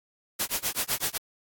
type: noise with tremolo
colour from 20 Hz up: white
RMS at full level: -26 dBFS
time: 0.39-1.18 s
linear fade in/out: 10 ms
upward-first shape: sine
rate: 7.9 Hz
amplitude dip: 100%
effects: AAC 64 kbps